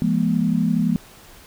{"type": "tone cluster", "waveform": "sine", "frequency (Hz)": [170, 207.5, 239.4], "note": ["F3", "G#3", "A#3"], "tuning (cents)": [-46, -1, 46], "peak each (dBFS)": -21, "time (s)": [0.02, 0.96], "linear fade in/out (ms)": 0, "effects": ["pink hiss -46 dBFS RMS until 1.46 s"]}